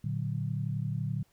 sine chord, Bb augmented, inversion none, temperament equal with one note detuned, 115.07 / 146.83 / 185 Hz, Bb2 / D3 / F#3, -22 / 0 / 0 cents, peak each -33 / -33 / -38 dBFS, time 0.04-1.23 s, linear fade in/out 5 ms, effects pink hiss -69 dBFS RMS until 1.32 s

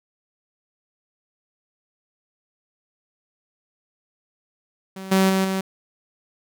sawtooth tone with level steps, 190.9 Hz, G3, 46 cents flat, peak -29 / -11 / -14 / -18 dBFS, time 4.96-5.61 s, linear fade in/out 5 ms, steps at 5.11 / 5.29 / 5.44 s, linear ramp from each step 10 ms, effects none

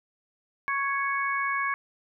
harmonic tone, 554.4 Hz, C#5, in tune, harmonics 2 / 3 / 4, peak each -28 / -30 / -31 dBFS, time 0.68-1.74 s, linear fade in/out 0 ms, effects none

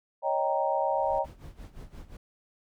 sine chord, Eb dominant seventh, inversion third, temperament equal, 554.4 / 622.3 / 784 / 932.3 Hz, Db5 / Eb5 / G5 / Bb5, 0 / 0 / 0 / 0 cents, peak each -30 dBFS, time 0.22-1.26 s, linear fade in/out 50 ms
brown noise with exponential growth, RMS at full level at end -43 dBFS, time 0.59-1.19 s, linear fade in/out 5 ms, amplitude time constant 130 ms
brown noise with tremolo, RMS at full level -42 dBFS, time 1.24-2.17 s, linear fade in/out 5 ms, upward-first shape sine, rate 5.7 Hz, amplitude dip 80%
effects none

